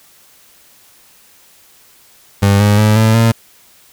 30% pulse tone with pitch steps, 100 / 103.41 / 106.93 / 110.57 / 114.34 Hz, G2 / G#2 / A2 / A2 / A#2, +35 / -7 / -49 / +9 / -33 cents, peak -5 dBFS, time 2.42-3.32 s, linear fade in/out 10 ms, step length 180 ms, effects white hiss -47 dBFS RMS until 3.92 s

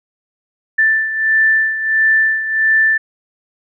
sine beating tone pair, 1767 / 1768.5 Hz, A6 / A6, +7 / +8 cents, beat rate 1.5 Hz, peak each -12 / -18 dBFS, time 0.78-2.98 s, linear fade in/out 10 ms, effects none

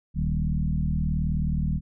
sine tone with frequency modulation, 108.2 Hz, A2, 29 cents flat, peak -22 dBFS, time 0.14-1.81 s, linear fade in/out 50 ms, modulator 39 Hz, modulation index 2.3, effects none

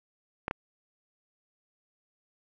clicks, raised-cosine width 0.5 ms, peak -15 dBFS, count 2, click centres 0.481 / 0.511 s, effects none

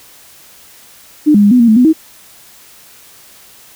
sine tone with pitch steps, 301.5 / 205.6 / 203.9 / 249.1 / 234 / 217.9 / 249.2 / 317.7 Hz, D4 / G#3 / G#3 / B3 / A#3 / A3 / B3 / D#4, +46 / -17 / -32 / +15 / +7 / -17 / +16 / +36 cents, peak -4 dBFS, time 1.26-1.932 s, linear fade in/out 20 ms, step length 84 ms, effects white hiss -41 dBFS RMS until 3.75 s

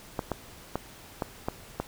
clicks, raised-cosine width 1 ms, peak -14 dBFS, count 6, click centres 0.192 / 0.317 / 0.756 / 1.222 / 1.485 / 1.8 s, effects pink hiss -49 dBFS RMS until 1.87 s

